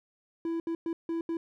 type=tone bursts at uneven times; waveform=triangle; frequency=331.8 Hz; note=E4; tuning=11 cents sharp; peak=-27 dBFS; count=5; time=0.45-0.6 / 0.67-0.75 / 0.86-0.93 / 1.09-1.21 / 1.29-1.37 s; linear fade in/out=2 ms; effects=none